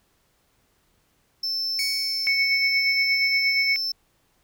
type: tone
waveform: triangle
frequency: 5310 Hz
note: E8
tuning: 12 cents sharp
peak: -23 dBFS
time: 1.43-3.92 s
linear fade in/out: 5 ms
type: tone with exponential decay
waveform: sawtooth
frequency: 2233 Hz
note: C#7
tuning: 12 cents sharp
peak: -21 dBFS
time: 1.79-2.94 s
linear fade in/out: 1 ms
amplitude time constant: 250 ms
type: tone with tremolo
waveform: sine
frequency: 2217 Hz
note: C#7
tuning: in tune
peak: -18 dBFS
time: 2.27-3.76 s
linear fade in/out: 0 ms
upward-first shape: sine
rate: 8.5 Hz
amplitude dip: 45%
effects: pink hiss -66 dBFS RMS until 4.43 s